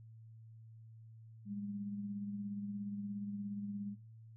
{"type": "tone with tremolo", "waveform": "sine", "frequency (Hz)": 202.9, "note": "G#3", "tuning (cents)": -40, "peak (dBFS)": -38, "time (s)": [1.45, 3.96], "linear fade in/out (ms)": 50, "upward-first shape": "sine", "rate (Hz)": 17, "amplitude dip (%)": 40, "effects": ["noise-tail reverb RT60 0.4 s tail -20 dB re dry", "added 112 Hz sine -53 dBFS peak until 4.36 s"]}